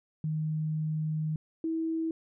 sine tone pair in turn, 155.56 / 324.3 Hz, D#3 / E4, 0 / -28 cents, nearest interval octave + minor second, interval 1272 cents, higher second, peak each -28 dBFS, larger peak neither, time 0.24-1.36 / 1.64-2.11 s, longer first, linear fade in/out 2 ms, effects none

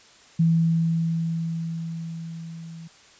sine tone with level ramp, 164.81 Hz, E3, in tune, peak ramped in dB -15 to -37 dBFS, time 0.39-2.88 s, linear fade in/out 10 ms, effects white hiss -52 dBFS RMS until 3.19 s + resampled to 16000 Hz

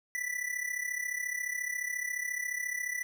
square tone with amplitude modulation, 1975.5 Hz, B6, in tune, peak -30 dBFS, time 0.15-3.03 s, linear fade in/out 0 ms, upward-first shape sine, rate 34.3 Hz, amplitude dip 75%, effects none

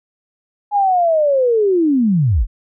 sine linear sweep, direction down, 837 to 31.72 Hz, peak -11 dBFS, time 0.71-2.47 s, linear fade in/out 50 ms, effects none

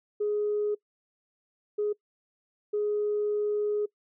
sine tone bursts at uneven times, 417.3 Hz, G#4, 8 cents sharp, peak -24 dBFS, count 3, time 0.2-0.75 / 1.78-1.93 / 2.73-3.86 s, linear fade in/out 10 ms, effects noise-tail reverb RT60 0.1 s tail -23 dB re dry + tanh soft clip ceiling -20 dBFS

